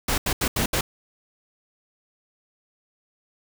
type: noise bursts at uneven times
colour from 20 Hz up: pink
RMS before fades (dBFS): -23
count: 5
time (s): 0.08-0.18 / 0.26-0.33 / 0.41-0.48 / 0.56-0.66 / 0.73-0.81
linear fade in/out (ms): 5
effects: none